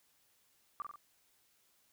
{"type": "tone with echo", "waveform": "sine", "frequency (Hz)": 1174.7, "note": "D6", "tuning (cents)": 0, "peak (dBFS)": -36, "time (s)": [0.8, 0.82], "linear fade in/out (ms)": 0, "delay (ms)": 46, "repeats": 3, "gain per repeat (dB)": -4, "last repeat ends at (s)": 0.958, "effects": ["white hiss -72 dBFS RMS until 1.92 s"]}